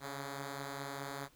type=beating tone pair; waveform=5% pulse; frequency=138.59 / 143.49 Hz; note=C#3 / D3; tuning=0 / -40 cents; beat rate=4.9 Hz; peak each=-30 / -37 dBFS; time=0-1.29 s; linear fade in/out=50 ms; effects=pink hiss -66 dBFS RMS until 1.35 s